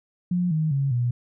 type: tone with pitch steps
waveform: sine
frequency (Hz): 178 / 156.76 / 138.05 / 121.58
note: F3 / D#3 / C#3 / B2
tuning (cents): +33 / +13 / -7 / -27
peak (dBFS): -20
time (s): 0.31-1.11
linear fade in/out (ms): 5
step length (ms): 200
effects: none